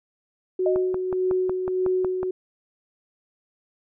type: tone with tremolo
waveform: sine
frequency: 370 Hz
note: F#4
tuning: in tune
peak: -19 dBFS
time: 0.59-2.31 s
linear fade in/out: 5 ms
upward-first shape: sine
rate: 1.7 Hz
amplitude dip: 45%
type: tone with exponential decay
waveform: sine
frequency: 622.3 Hz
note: D#5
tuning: in tune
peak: -19 dBFS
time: 0.66-1.01 s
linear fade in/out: 2 ms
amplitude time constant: 76 ms
type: click train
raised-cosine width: 1 ms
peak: -17 dBFS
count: 9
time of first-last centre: 0.76-2.231 s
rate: 5.44 Hz
effects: none